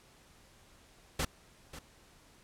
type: noise with echo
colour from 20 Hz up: pink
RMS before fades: -32 dBFS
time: 1.19-1.25 s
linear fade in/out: 5 ms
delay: 540 ms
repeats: 1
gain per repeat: -14 dB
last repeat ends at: 1.79 s
effects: pink hiss -61 dBFS RMS until 2.43 s + low-pass 11000 Hz 12 dB/octave